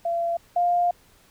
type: tone pair in turn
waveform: sine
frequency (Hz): 681 / 702.6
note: F5 / F5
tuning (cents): -44 / +10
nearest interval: minor second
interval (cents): 54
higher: second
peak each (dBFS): -22 / -18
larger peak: second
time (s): 0.05-0.37 / 0.56-0.91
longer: second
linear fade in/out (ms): 5
effects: pink hiss -57 dBFS RMS until 1.3 s